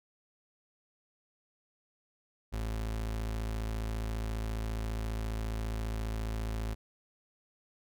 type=tone; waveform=35% pulse; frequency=54.7 Hz; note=A1; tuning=9 cents flat; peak=-31 dBFS; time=2.52-6.75 s; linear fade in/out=20 ms; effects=none